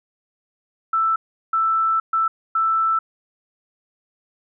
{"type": "tone bursts at uneven times", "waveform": "sine", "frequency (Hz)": 1324, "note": "E6", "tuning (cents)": 7, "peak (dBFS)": -16, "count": 4, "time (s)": [[0.93, 1.16], [1.53, 2], [2.13, 2.28], [2.55, 2.99]], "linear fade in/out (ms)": 5, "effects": []}